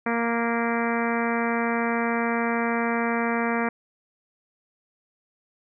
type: harmonic tone with a mistuned harmonic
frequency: 233.1 Hz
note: A#3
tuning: in tune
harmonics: 1 / 2 / 3 / 4 / 5 / 6 / 7 / 8 / 9 / 10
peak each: -26 / -29 / -31 / -32 / -33 / -34 / -34 / -35 / -36 / -36 dBFS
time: 0.06-3.69 s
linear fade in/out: 5 ms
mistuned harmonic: 9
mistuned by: -26 cents
effects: none